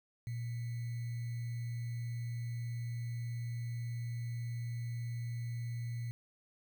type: tone with sample-and-hold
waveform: sine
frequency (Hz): 118.3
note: A#2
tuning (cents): +26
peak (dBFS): -36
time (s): 0.27-6.11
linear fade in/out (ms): 0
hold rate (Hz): 2100
effects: none